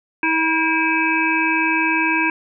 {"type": "harmonic tone with a mistuned harmonic", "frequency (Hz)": 322, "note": "E4", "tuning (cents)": -41, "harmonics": [1, 3, 5, 7, 8], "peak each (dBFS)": [-22, -22, -22, -22, -22], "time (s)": [0.23, 2.3], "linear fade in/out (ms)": 2, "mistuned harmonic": 7, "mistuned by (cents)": 47, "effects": []}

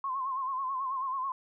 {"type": "tone with vibrato", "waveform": "sine", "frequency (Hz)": 1060, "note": "C6", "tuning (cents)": 22, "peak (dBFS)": -30, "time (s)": [0.04, 1.32], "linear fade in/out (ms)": 2, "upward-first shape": "sine", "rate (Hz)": 9.2, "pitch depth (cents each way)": 75, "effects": []}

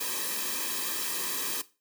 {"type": "noise with comb filter", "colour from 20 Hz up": "white", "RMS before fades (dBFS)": -32, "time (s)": [0, 1.62], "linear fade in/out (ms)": 10, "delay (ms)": 1.4, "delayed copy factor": -0.85, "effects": ["noise-tail reverb RT60 0.3 s tail -17 dB re dry", "high-pass 200 Hz 12 dB/octave"]}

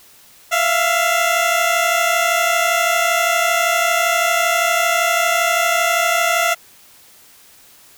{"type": "tone pair together", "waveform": "15% pulse", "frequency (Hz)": [665.9, 698.5], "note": ["E5", "F5"], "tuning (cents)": [17, 0], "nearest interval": "minor second", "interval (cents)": 83, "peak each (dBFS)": -11, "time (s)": [0.51, 6.55], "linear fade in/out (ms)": 20, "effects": ["white hiss -47 dBFS RMS until 7.97 s"]}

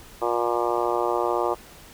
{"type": "harmonic tone", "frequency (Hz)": 119.1, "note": "A#2", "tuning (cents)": 38, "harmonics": [3, 4, 5, 6, 7, 8, 9, 10], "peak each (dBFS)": [-27, -28, -29, -30, -30, -31, -32, -32], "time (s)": [0.21, 1.55], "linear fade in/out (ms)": 20, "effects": ["pink hiss -47 dBFS RMS until 1.93 s"]}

